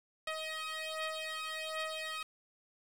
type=beating tone pair; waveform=10% pulse; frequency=630 / 631.3 Hz; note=D#5 / D#5; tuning=+21 / +25 cents; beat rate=1.3 Hz; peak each=-31 / -32 dBFS; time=0.27-2.23 s; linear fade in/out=5 ms; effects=low-pass 8000 Hz 12 dB/octave + 9-bit